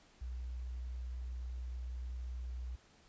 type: tone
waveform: sine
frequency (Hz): 61.74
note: B1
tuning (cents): 0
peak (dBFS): -39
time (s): 0.21-2.76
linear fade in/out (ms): 10
effects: pink hiss -65 dBFS RMS until 3.08 s + resampled to 16000 Hz